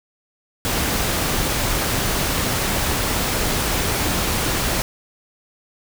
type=noise; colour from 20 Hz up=pink; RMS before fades=-21 dBFS; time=0.65-4.82 s; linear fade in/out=0 ms; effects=none